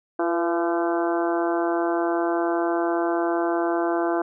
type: harmonic tone with a mistuned harmonic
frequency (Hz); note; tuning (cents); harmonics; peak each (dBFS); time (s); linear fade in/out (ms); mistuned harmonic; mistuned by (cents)
170.2; F3; -44; 2 / 3 / 4 / 5 / 6 / 7 / 8 / 9; -23 / -32 / -26 / -32 / -33 / -35 / -36 / -35; 0.19-4.22; 5; 3; -51
effects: none

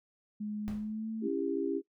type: tone with pitch glide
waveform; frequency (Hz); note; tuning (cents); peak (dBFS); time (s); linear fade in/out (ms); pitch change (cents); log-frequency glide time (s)
sine; 210.3 to 221.9; G#3 to A3; +22 to +15; -34; 0.4-1.28; 10; +93; 0.76-1.09
type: noise with exponential decay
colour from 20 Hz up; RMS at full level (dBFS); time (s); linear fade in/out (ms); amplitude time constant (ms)
brown; -39; 0.68-0.99; 0; 66
type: chord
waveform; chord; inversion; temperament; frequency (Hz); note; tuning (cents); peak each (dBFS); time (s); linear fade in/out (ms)
sine; C# diminished; none; just; 277.2 / 332.6 / 399.1; C#4 / E4 / G4; 0 / +16 / +31; -34; 1.21-1.82; 50
effects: noise-tail reverb RT60 0.1 s tail -18 dB re dry

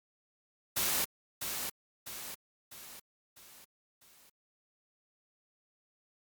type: noise with echo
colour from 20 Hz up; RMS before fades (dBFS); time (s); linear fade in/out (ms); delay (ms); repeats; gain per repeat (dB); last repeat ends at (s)
white; -31; 0.76-1.05; 10; 650; 5; -6; 4.3
effects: Opus 48 kbps

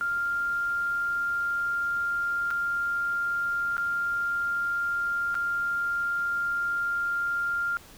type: tone with dropouts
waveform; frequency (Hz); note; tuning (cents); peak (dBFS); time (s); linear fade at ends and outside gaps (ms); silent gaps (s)
sine; 1396.9; F6; 0; -25; 0.01-7.77; 0; 2.505-2.51 / 3.768-3.78 / 5.344-5.352
effects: pink hiss -50 dBFS RMS until 7.97 s

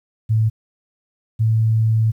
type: tone pair in turn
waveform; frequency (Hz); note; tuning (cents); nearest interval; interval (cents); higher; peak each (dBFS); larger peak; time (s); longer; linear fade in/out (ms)
sine; 110.3 / 111.2; A2 / A2; +5 / +19; unison; 14; second; -13; neither; 0.29-0.5 / 1.39-2.12; second; 20
effects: 9-bit

